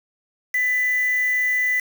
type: tone with quantisation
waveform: sine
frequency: 1994 Hz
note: B6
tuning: 16 cents sharp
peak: -18 dBFS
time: 0.54-1.8 s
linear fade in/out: 5 ms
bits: 5
effects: none